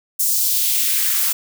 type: noise with high-pass filter sweep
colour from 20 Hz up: blue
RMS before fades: -18 dBFS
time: 0.19-1.33 s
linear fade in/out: 10 ms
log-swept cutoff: 7100 to 950 Hz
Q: 1.3
effects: none